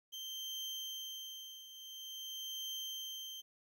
35% pulse tone with tremolo, 3136 Hz, G7, in tune, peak -38 dBFS, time 0.12-3.42 s, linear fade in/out 20 ms, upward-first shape triangle, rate 0.48 Hz, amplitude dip 75%, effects 12-bit

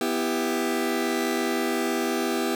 sawtooth chord, E minor, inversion second, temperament just, 247.2 / 329.6 / 395.6 Hz, B3 / E4 / G4, +2 / 0 / +16 cents, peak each -24 dBFS, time 0.01-2.55 s, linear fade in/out 2 ms, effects none

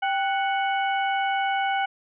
harmonic tone with a mistuned harmonic, 740 Hz, F#5, in tune, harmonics 1 / 2 / 3 / 4, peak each -23 / -29 / -33 / -35 dBFS, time 0.02-1.86 s, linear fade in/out 10 ms, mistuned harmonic 1, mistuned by +100 cents, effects none

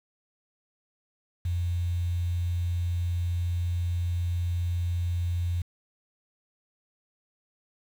sine tone with quantisation, 87.31 Hz, F2, in tune, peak -25 dBFS, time 1.45-5.62 s, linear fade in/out 5 ms, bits 8, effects none

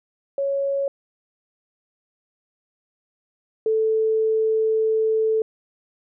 sine tone pair in turn, 554.4 / 440 Hz, C#5 / A4, 0 / 0 cents, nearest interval major third, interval 400 cents, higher first, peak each -20 / -17 dBFS, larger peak second, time 0.38-0.88 / 3.66-5.42 s, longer second, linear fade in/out 2 ms, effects none

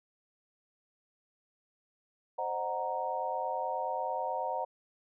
sine chord, C half-diminished seventh, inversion none, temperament equal with one note detuned, 523.3 / 612.6 / 740 / 932.3 Hz, C5 / Eb5 / Gb5 / Bb5, 0 / -27 / 0 / 0 cents, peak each -38 / -39 / -36 / -35 dBFS, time 2.38-4.65 s, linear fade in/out 10 ms, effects none

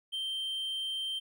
triangle tone, 3136 Hz, G7, in tune, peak -31 dBFS, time 0.12-1.2 s, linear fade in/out 20 ms, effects none

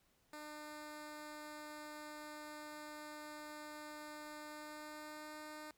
10% pulse tone with pitch glide, 301.3 to 304.8 Hz, D4 to D#4, +44 to -36 cents, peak -40 dBFS, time 0.33-5.71 s, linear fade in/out 2 ms, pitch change +20 cents, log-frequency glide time 4.44-5.38 s, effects pink hiss -75 dBFS RMS until 5.77 s

